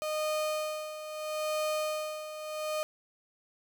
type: tone with tremolo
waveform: 35% pulse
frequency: 615 Hz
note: D#5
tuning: 20 cents flat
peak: -27 dBFS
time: 0.02-2.83 s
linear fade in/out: 0 ms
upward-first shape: sine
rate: 0.76 Hz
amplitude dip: 70%
effects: none